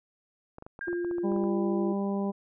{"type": "clicks", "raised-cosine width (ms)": 1, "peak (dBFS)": -29, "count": 12, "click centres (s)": [0.584, 0.624, 0.665, 0.791, 0.882, 0.93, 1.047, 1.112, 1.183, 1.319, 1.363, 1.439]}
{"type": "tone with exponential decay", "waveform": "sine", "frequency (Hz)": 1608, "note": "G6", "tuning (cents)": 44, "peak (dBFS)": -32, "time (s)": [0.81, 1.5], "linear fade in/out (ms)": 1, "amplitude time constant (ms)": 150}
{"type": "tone with pitch glide", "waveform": "sine", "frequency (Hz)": [349.2, 344], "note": ["F4", "F4"], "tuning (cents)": [0, -26], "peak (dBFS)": -28, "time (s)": [0.87, 1.93], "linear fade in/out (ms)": 10, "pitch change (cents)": -26, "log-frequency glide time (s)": [1.03, 1.56]}
{"type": "harmonic tone", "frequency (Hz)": 198.6, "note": "G3", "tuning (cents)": 23, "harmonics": [1, 2, 3, 4, 5], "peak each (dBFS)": [-28, -34, -38, -40, -42], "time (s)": [1.23, 2.32], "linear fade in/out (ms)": 20}
{"effects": []}